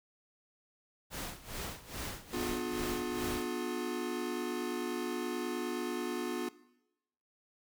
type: noise with tremolo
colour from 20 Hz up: pink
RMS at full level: -39 dBFS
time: 1.1-3.47 s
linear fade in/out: 50 ms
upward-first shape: sine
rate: 2.4 Hz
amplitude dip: 85%
type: chord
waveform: square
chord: B diminished seventh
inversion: none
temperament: just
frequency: 246.9 / 296.3 / 355.6 / 426.7 Hz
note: B3 / D4 / F4 / Ab4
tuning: 0 / +15 / +31 / +47 cents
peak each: -40 / -43 / -38 / -44 dBFS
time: 2.33-6.49 s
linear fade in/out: 5 ms
effects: noise-tail reverb RT60 0.9 s tail -19 dB re dry